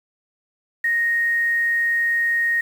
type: tone with quantisation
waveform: sine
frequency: 1864.7 Hz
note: A#6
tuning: in tune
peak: -17 dBFS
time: 0.84-2.61 s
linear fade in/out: 5 ms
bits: 7
effects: none